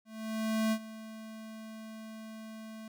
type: tone with ADSR envelope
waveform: square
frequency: 220 Hz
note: A3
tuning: in tune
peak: -27 dBFS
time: 0.05-2.88 s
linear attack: 670 ms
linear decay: 64 ms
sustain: -17 dB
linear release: 3 ms
effects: none